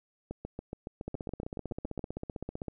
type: two click trains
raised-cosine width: 2 ms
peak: -23 / -24 dBFS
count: 26 / 13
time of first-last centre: 1.08-2.683 / 0.31-1.993 s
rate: 15.6 / 7.13 Hz
effects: none